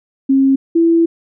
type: tone pair in turn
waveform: sine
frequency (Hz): 270 / 333.1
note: C#4 / E4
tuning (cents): -45 / +18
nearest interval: major third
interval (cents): 363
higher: second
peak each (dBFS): -8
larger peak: neither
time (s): 0.29-0.56 / 0.75-1.06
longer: second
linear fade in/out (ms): 10
effects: none